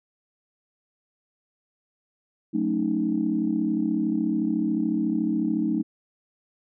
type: chord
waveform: sine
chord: D# half-diminished seventh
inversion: first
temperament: equal with one note detuned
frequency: 183.08 / 220 / 277.2 / 311.1 Hz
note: F#3 / A3 / C#4 / D#4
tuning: -18 / 0 / 0 / 0 cents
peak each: -30 / -26 / -29 / -25 dBFS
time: 2.53-5.83 s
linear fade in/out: 20 ms
effects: tanh soft clip ceiling -11 dBFS